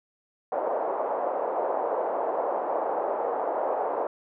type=band-pass noise; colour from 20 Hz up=pink; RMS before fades=-28 dBFS; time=0.52-4.07 s; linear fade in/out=2 ms; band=500 to 860 Hz; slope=24 dB/octave; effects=none